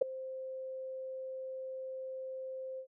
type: tone with ADSR envelope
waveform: sine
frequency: 523.3 Hz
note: C5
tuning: in tune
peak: -20 dBFS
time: 0.01-2.87 s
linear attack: 10 ms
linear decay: 6 ms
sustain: -19 dB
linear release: 83 ms
effects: none

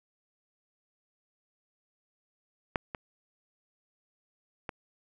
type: clicks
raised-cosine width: 0.5 ms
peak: -12 / -21 / -20 dBFS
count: 3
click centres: 2.758 / 2.948 / 4.692 s
effects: none

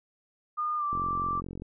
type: tone with pitch glide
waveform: sine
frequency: 1217 to 1172.2 Hz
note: D#6 to D6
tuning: -39 to -4 cents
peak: -27 dBFS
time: 0.57-1.41 s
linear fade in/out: 20 ms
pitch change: -65 cents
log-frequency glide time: 0.77-0.84 s
type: click train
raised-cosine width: 3 ms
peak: -26 dBFS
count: 32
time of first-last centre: 0.93-1.62 s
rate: 44.9 Hz
effects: none

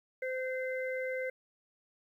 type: harmonic tone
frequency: 516 Hz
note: C5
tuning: 24 cents flat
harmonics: 1 / 3 / 4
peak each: -34 / -43 / -40 dBFS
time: 0.22-1.3 s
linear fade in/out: 5 ms
effects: 11-bit

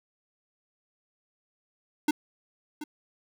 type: tone with echo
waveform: square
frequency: 300 Hz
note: D4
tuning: 37 cents sharp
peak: -21 dBFS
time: 2.08-2.11 s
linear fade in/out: 5 ms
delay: 730 ms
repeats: 1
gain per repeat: -14 dB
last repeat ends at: 2.84 s
effects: none

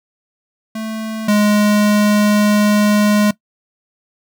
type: tone pair in turn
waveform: square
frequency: 220 / 208.5 Hz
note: A3 / G#3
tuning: 0 / +7 cents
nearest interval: minor second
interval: 93 cents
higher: first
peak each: -22 / -11 dBFS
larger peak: second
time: 0.75-1.28 / 1.28-3.31 s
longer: second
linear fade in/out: 5 ms
effects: noise-tail reverb RT60 0.1 s tail -19 dB re dry

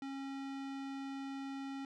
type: tone with low-pass filter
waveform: square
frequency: 272.7 Hz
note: C#4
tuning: 28 cents flat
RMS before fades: -43 dBFS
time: 0.02-1.85 s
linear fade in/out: 2 ms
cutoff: 4700 Hz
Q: 0.67
effects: none

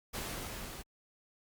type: noise with level ramp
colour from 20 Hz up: pink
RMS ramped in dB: -38 to -46 dBFS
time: 0.13-0.83 s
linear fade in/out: 20 ms
effects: Opus 48 kbps

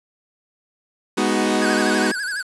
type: chord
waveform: sawtooth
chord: G# minor seventh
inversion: none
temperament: equal with one note detuned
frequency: 207.7 / 246.9 / 311.1 / 373.6 Hz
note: G#3 / B3 / D#4 / F#4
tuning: 0 / 0 / 0 / +17 cents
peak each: -19 dBFS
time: 1.17-2.12 s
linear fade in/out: 10 ms
type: tone with vibrato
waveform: square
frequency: 1568 Hz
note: G6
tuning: in tune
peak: -24 dBFS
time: 1.61-2.43 s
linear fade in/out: 20 ms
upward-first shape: sine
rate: 12 Hz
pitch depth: 120 cents each way
effects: resampled to 24000 Hz + 7-bit

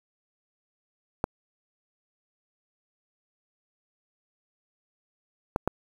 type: clicks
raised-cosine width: 1 ms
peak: -10 dBFS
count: 3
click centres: 1.241 / 5.561 / 5.676 s
effects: 7-bit

